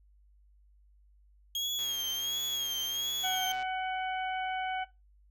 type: tone with vibrato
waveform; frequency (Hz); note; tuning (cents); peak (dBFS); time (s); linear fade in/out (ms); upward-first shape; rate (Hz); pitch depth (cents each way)
35% pulse; 3258; G#7; -34; -29; 1.55-3.52; 2; sine; 1.4; 62
type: click train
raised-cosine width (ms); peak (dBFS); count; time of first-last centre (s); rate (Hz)
0.2; -31; 247; 1.79-3.626; 134
type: harmonic tone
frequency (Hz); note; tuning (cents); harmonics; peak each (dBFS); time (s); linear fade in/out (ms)
749; F#5; +21; 1 / 2 / 3 / 4; -32 / -38 / -42 / -44; 3.23-4.85; 20
effects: noise-tail reverb RT60 0.2 s tail -17 dB re dry + added 50 Hz sine -59 dBFS peak until 5.3 s